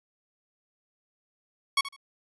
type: tone with echo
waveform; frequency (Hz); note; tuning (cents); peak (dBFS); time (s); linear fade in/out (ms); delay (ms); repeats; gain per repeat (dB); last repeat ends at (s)
15% pulse; 1109; C#6; 0; -14; 1.77-1.81; 5; 77; 2; -14; 1.964
effects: resampled to 24000 Hz